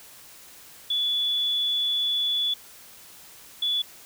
sine tone pair in turn, 3435 / 3435 Hz, A7 / A7, -42 / -42 cents, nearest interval unison, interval 0 cents, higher neither, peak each -22 dBFS, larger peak neither, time 0.9-2.54 / 3.62-3.82 s, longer first, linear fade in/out 5 ms, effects white hiss -48 dBFS RMS until 4.05 s

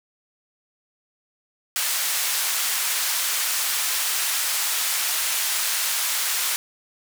white band-pass noise, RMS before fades -24 dBFS, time 1.76-6.56 s, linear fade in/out 0 ms, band 1000 to 14000 Hz, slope 12 dB/octave, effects none

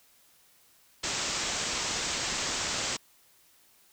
white low-pass noise, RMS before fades -32 dBFS, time 1.03-2.97 s, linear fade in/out 10 ms, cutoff 7900 Hz, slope 96 dB/octave, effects white hiss -62 dBFS RMS until 3.92 s

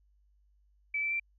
sine tone with pitch steps, 2307 / 2328 / 2350 Hz, D7 / D7 / D7, -31 / -16 / +1 cents, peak -29 dBFS, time 0.94-1.198 s, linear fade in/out 5 ms, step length 86 ms, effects added 50 Hz sine -64 dBFS peak until 1.38 s

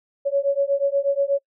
sine beating tone pair, 554.4 / 562.7 Hz, C#5 / C#5, 0 / +26 cents, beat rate 8.3 Hz, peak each -21 dBFS, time 0.25-1.39 s, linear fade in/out 20 ms, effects noise-tail reverb RT60 0.1 s tail -25 dB re dry

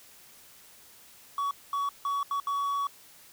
triangle tone bursts at uneven times, 1127 Hz, C#6, 28 cents sharp, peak -25 dBFS, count 5, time 1.38-1.51 / 1.73-1.89 / 2.05-2.23 / 2.31-2.4 / 2.47-2.87 s, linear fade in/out 2 ms, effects white hiss -54 dBFS RMS until 3.32 s

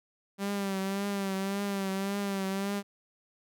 sawtooth tone with vibrato, 196.6 Hz, G3, 5 cents sharp, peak -26 dBFS, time 0.38-2.83 s, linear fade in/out 50 ms, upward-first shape triangle, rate 1.8 Hz, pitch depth 53 cents each way, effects none

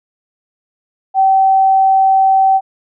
sine tone, 770 Hz, G5, 31 cents flat, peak -7 dBFS, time 1.14-2.61 s, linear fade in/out 50 ms, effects none

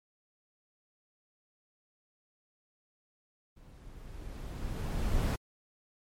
brown noise with level ramp, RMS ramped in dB -54 to -26 dBFS, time 3.56-5.36 s, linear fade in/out 10 ms, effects MP3 64 kbps

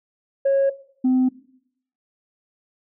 sine tone pair in turn, 548 / 256.6 Hz, C#5 / C4, -20 / -34 cents, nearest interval octave + minor second, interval 1314 cents, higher first, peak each -13 dBFS, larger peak neither, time 0.45-0.7 / 1.04-1.29 s, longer neither, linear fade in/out 10 ms, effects noise-tail reverb RT60 0.7 s tail -19 dB re dry + tanh soft clip ceiling -13 dBFS

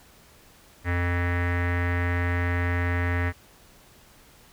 square tone with low-pass filter, 87.7 Hz, F2, 8 cents sharp, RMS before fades -25 dBFS, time 0.84-3.33 s, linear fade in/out 50 ms, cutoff 1900 Hz, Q 6.4, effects pink hiss -54 dBFS RMS until 4.52 s

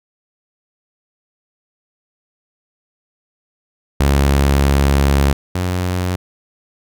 sawtooth tone pair in turn, 69.7 / 90.6 Hz, C#2 / F#2, +10 / -36 cents, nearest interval perfect fourth, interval 454 cents, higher second, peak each -7 / -13 dBFS, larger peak first, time 4-5.33 / 5.55-6.16 s, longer first, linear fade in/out 5 ms, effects none

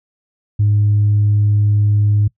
sine tone, 103.83 Hz, G#2, in tune, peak -9 dBFS, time 0.59-2.28 s, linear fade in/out 10 ms, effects noise-tail reverb RT60 0.1 s tail -22 dB re dry + tanh soft clip ceiling -7 dBFS

